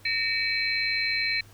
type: tone cluster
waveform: sine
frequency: 1837 / 2275 / 2594 / 4114 Hz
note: A#6 / C#7 / E7 / C8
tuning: -26 / +44 / -28 / -30 cents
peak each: -31 / -27 / -35 / -29 dBFS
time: 0.05-1.41 s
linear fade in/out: 5 ms
effects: added 101 Hz sine -52 dBFS peak until 1.53 s + pink hiss -55 dBFS RMS until 1.53 s